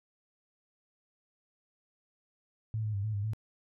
sine tone with pitch steps, 109.9 / 107.2 / 99.3 / 108.5 / 101.1 / 109.1 Hz, A2 / A2 / G2 / A2 / G#2 / A2, -2 / -45 / +23 / -24 / -46 / -14 cents, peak -30 dBFS, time 2.74-3.334 s, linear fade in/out 0 ms, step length 99 ms, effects none

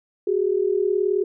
sine tone pair together, 372.2 / 411.2 Hz, F#4 / G#4, +10 / -17 cents, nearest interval major second, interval 173 cents, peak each -21 dBFS, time 0.27-1.24 s, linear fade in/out 5 ms, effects none

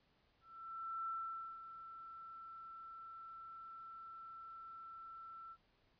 sine tone with ADSR envelope, 1337 Hz, E6, 24 cents sharp, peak -39 dBFS, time 0.41-5.57 s, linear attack 670 ms, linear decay 500 ms, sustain -11 dB, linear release 55 ms, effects pink hiss -75 dBFS RMS until 5.99 s + resampled to 11025 Hz

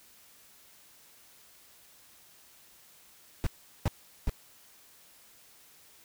brown noise bursts, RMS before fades -26 dBFS, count 3, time 3.44-4.295 s, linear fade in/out 0 ms, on 25 ms, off 390 ms, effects white hiss -58 dBFS RMS until 6.04 s

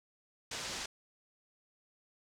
white low-pass noise, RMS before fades -41 dBFS, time 0.51-0.86 s, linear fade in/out 5 ms, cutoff 6900 Hz, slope 24 dB/octave, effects none

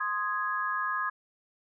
sine chord, Ab major, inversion first, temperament equal, 1046.5 / 1244.5 / 1661.2 Hz, C6 / Eb6 / Ab6, 0 / 0 / 0 cents, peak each -33 / -32 / -32 dBFS, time 0-1.1 s, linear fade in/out 10 ms, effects none

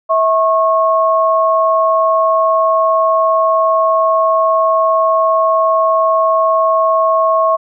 sine tone pair together, 649 / 1091.5 Hz, E5 / C#6, -27 / -27 cents, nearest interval major sixth, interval 900 cents, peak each -12 dBFS, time 0.09-7.57 s, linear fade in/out 20 ms, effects none

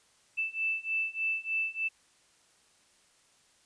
sine beating tone pair, 2643 / 2646.3 Hz, E7 / E7, +4 / +6 cents, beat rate 3.3 Hz, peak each -33 / -32 dBFS, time 0.37-1.89 s, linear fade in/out 20 ms, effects white hiss -65 dBFS RMS until 3.65 s + resampled to 22050 Hz

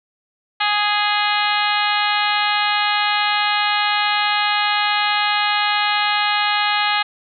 harmonic tone, 415.3 Hz, G#4, in tune, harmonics 2 / 3 / 4 / 5 / 6 / 7 / 8 / 9 / 10, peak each -21 / -23 / -24 / -25 / -26 / -26 / -27 / -28 / -28 dBFS, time 0.6-7.03 s, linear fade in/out 10 ms, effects none

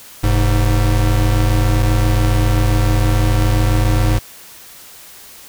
square tone pair together, 43.85 / 104.3 Hz, F1 / G#2, +8 / +8 cents, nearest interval octave + minor third, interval 1500 cents, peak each -15 dBFS, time 0.23-4.19 s, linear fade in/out 10 ms, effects white hiss -39 dBFS RMS until 5.48 s

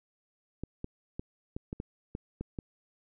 clicks, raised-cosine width 3 ms, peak -23 dBFS, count 9, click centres 0.636 / 0.844 / 1.195 / 1.565 / 1.729 / 1.801 / 2.151 / 2.41 / 2.588 s, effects none

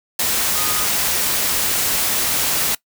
sine tone in noise, 1241 Hz, D#6, 5 cents flat, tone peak -29 dBFS, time 0.55-0.85 s, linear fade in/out 5 ms, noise white, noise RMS -19 dBFS, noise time 0.19-2.75 s, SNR -13 dB, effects noise-tail reverb RT60 0.1 s tail -21 dB re dry

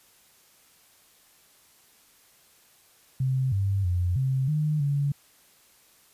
sine tone with pitch steps, 131.1 / 98.2 / 88.9 / 132.4 / 152.1 / 142.3 Hz, C3 / G2 / F2 / C3 / D#3 / C#3, +4 / +4 / +31 / +21 / -39 / +46 cents, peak -22 dBFS, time 3.2-5.12 s, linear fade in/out 5 ms, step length 320 ms, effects white hiss -59 dBFS RMS until 6.13 s + resampled to 32000 Hz

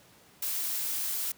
blue noise, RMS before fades -32 dBFS, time 0.42-1.32 s, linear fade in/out 5 ms, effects pink hiss -58 dBFS RMS until 1.37 s + high-pass 100 Hz 12 dB/octave

